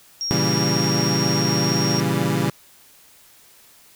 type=tone; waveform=sine; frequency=5588 Hz; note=F8; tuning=in tune; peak=-23 dBFS; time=0.21-2 s; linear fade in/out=0 ms
type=chord; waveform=25% pulse; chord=A# diminished seventh; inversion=none; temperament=equal with one note detuned; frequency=116.54 / 138.59 / 164.81 / 195.32 Hz; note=A#2 / C#3 / E3 / G3; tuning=0 / 0 / 0 / -6 cents; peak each=-23 / -20 / -20 / -21 dBFS; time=0.31-2.5 s; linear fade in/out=0 ms
effects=white hiss -51 dBFS RMS until 3.95 s